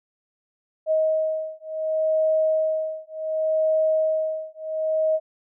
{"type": "beating tone pair", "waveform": "sine", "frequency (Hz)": [630, 630.68], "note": ["D#5", "D#5"], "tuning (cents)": [21, 23], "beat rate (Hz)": 0.68, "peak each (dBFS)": -23, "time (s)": [0.86, 5.2], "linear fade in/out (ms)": 50, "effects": []}